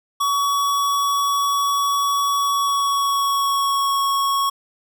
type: tone with pitch glide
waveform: square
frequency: 1128 to 1105.4 Hz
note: C#6 to C#6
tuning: +30 to -5 cents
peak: -18 dBFS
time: 0.2-4.5 s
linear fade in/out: 10 ms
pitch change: -35 cents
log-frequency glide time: 2.37-4 s
effects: none